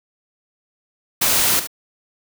white noise with echo, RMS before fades -17 dBFS, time 1.21-1.6 s, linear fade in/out 10 ms, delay 73 ms, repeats 1, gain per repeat -11 dB, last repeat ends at 1.673 s, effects none

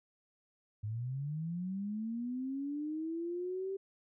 sine linear sweep, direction up, 102.1 to 392 Hz, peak -35 dBFS, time 0.83-3.77 s, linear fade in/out 10 ms, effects none

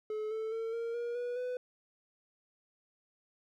triangle tone with pitch steps, 429.8 / 440.6 / 451.7 / 463 / 474.7 / 486.6 / 498.9 Hz, A4 / A4 / A4 / A#4 / A#4 / B4 / B4, -41 / +2 / +45 / -12 / +31 / -26 / +17 cents, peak -32 dBFS, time 0.1-1.57 s, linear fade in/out 2 ms, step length 210 ms, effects none

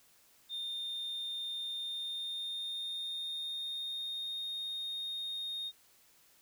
sine tone with pitch glide, 3631 to 3699 Hz, A#7 to A#7, -46 to -14 cents, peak -34 dBFS, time 0.49-5.72 s, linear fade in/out 50 ms, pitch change +32 cents, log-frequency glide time 1.74-4.53 s, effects tanh soft clip ceiling -35 dBFS + white hiss -65 dBFS RMS until 6.41 s

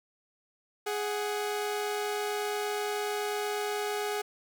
sawtooth tone pair together, 416.4 / 744 Hz, G#4 / F#5, +5 / +9 cents, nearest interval minor seventh, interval 1004 cents, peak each -27 / -33 dBFS, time 0.86-4.22 s, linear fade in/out 10 ms, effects none

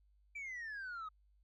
sine exponential sweep, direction down, 2349 to 1244.5 Hz, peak -40 dBFS, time 0.35-1.09 s, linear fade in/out 10 ms, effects tanh soft clip ceiling -41 dBFS + added 50 Hz sine -67 dBFS peak until 1.43 s

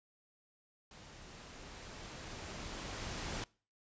pink noise with level ramp, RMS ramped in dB -55 to -40 dBFS, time 0.91-3.44 s, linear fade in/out 2 ms, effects noise-tail reverb RT60 0.4 s tail -24 dB re dry + resampled to 16000 Hz

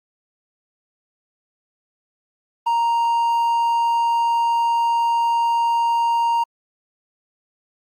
triangle tone, 932.3 Hz, A#5, in tune, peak -14 dBFS, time 2.66-6.44 s, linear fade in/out 10 ms, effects Opus 32 kbps

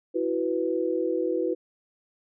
sine chord, E suspended second, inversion none, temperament equal, 329.6 / 370 / 493.9 Hz, E4 / F#4 / B4, 0 / 0 / 0 cents, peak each -28 dBFS, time 0.14-1.55 s, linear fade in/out 20 ms, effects none

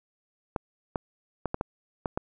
clicks, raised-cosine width 1 ms, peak -14 dBFS, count 7, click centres 0.562 / 0.958 / 1.457 / 1.544 / 1.611 / 2.058 / 2.175 s, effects none

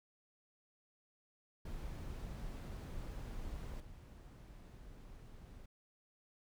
brown noise with level steps, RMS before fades -45 / -54 dBFS, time 1.65-5.66 s, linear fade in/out 5 ms, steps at 3.8 s, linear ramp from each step 5 ms, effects none

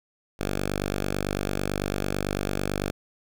5% pulse tone, 49 Hz, G1, in tune, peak -15 dBFS, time 0.39-2.91 s, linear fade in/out 10 ms, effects none

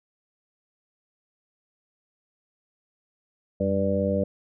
harmonic tone with a mistuned harmonic, 98 Hz, G2, in tune, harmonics 1 / 2 / 3 / 4 / 5 / 6, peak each -30 / -26 / -33 / -37 / -27 / -27 dBFS, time 3.6-4.24 s, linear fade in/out 5 ms, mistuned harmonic 1, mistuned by -120 cents, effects none

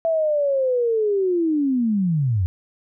sine linear sweep, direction down, 665 to 83.4 Hz, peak -17 dBFS, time 0.05-2.46 s, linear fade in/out 0 ms, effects none

